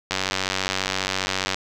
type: click train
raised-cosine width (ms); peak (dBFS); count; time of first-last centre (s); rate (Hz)
0.2; -5; 137; 0.11-1.545; 94.8
effects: none

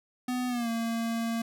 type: tone with pitch glide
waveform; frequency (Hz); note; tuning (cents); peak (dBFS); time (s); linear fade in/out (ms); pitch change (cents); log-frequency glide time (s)
square; 250 to 229.3; B3 to A#3; +21 to -28; -29; 0.28-1.42; 5; -149; 0.48-0.69
effects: none

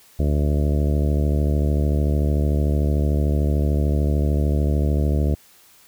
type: harmonic tone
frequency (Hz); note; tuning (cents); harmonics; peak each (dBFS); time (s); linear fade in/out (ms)
73.42; D2; 0; 1 / 2 / 3 / 4 / 5 / 6 / 7 / 8 / 9; -18 / -24 / -28 / -30 / -32 / -34 / -35 / -36 / -37; 0.19-5.35; 5
effects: white hiss -52 dBFS RMS until 5.87 s

